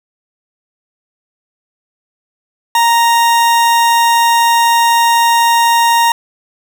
40% pulse tone, 932 Hz, A#5, 1 cent flat, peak -7 dBFS, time 2.75-6.12 s, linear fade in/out 2 ms, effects none

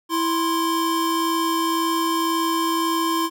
square tone pair together, 329.6 / 1050.7 Hz, E4 / C6, 0 / +7 cents, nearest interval octave + minor sixth, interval 2007 cents, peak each -23 dBFS, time 0.09-3.3 s, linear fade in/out 50 ms, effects none

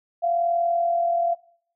sine tone pair together, 685.3 / 726 Hz, F5 / F#5, -33 / -33 cents, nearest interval minor second, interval 100 cents, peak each -20 / -30 dBFS, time 0.22-1.35 s, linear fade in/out 20 ms, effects noise-tail reverb RT60 0.6 s tail -20 dB re dry

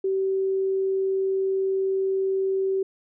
sine tone, 384.4 Hz, G4, 34 cents flat, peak -21 dBFS, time 0.04-2.83 s, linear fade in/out 5 ms, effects none

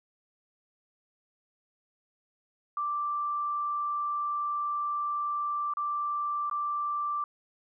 sine tone with dropouts, 1174.7 Hz, D6, in tune, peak -28 dBFS, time 2.77-7.24 s, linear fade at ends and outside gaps 2 ms, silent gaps 5.737-5.77 / 6.498-6.512 s, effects none

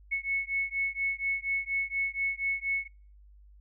sine beating tone pair, 2200 / 2204.2 Hz, C#7 / C#7, -14 / -10 cents, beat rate 4.2 Hz, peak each -31 dBFS, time 0.11-2.88 s, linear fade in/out 20 ms, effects noise-tail reverb RT60 0.4 s tail -26 dB re dry + added 50 Hz sine -52 dBFS peak until 3.6 s

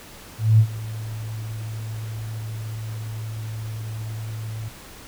sine tone with ADSR envelope, 110 Hz, A2, in tune, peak -9 dBFS, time 0.38-4.69 s, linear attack 210 ms, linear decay 73 ms, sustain -19 dB, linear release 11 ms, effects pink hiss -43 dBFS RMS until 5.07 s

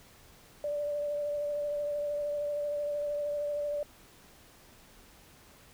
sine tone with vibrato, 585 Hz, D5, 7 cents flat, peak -30 dBFS, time 0.64-3.83 s, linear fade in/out 2 ms, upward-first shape triangle, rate 13 Hz, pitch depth 21 cents each way, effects pink hiss -57 dBFS RMS until 5.73 s

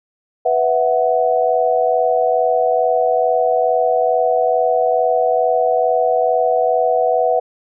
sine chord, B suspended fourth, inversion none, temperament just, 493.9 / 658.5 / 740.8 Hz, B4 / E5 / F#5, 0 / -2 / +2 cents, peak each -17 dBFS, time 0.45-7.4 s, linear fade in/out 10 ms, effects none

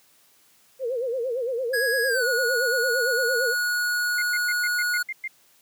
sine tone with vibrato, 493.9 Hz, B4, in tune, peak -24 dBFS, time 0.79-3.55 s, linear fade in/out 50 ms, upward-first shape sine, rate 8.8 Hz, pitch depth 140 cents each way
square tone with pitch glide, 1661.2 to 1454.5 Hz, G#6 to F#6, 0 to -30 cents, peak -23 dBFS, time 1.73-5.03 s, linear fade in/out 10 ms, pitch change -230 cents, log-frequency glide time 2.06-2.25 s
sine tone bursts, 2107 Hz, C7, 12 cents sharp, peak -27 dBFS, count 8, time 4.18-5.278 s, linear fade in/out 5 ms, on 41 ms, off 110 ms
effects white hiss -59 dBFS RMS until 5.61 s + high-pass 100 Hz 12 dB/octave

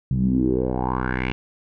10% pulse tone with low-pass filter sweep, 63.1 Hz, B1, 38 cents sharp, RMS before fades -22 dBFS, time 0.11-1.32 s, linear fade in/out 0 ms, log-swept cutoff 140 to 2700 Hz, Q 5.1, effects none

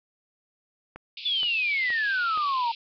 click train, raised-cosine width 0.5 ms, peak -25 dBFS, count 4, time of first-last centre 0.96-2.375 s, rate 2.12 Hz
pink band-pass noise, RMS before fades -39 dBFS, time 1.17-2.75 s, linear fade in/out 2 ms, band 2400 to 4800 Hz, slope 96 dB/octave
sine exponential sweep, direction down, 3520 to 903 Hz, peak -23 dBFS, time 1.25-2.72 s, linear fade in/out 10 ms
effects none

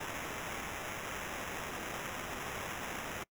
white noise with sample-and-hold, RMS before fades -41 dBFS, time 0-3.24 s, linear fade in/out 10 ms, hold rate 4410 Hz, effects noise-tail reverb RT60 0.1 s tail -24 dB re dry

